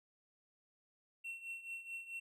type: tone with tremolo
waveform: triangle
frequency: 2715 Hz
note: F7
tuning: 50 cents flat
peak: -39 dBFS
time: 1.24-2.2 s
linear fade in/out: 10 ms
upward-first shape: triangle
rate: 4.6 Hz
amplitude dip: 80%
effects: none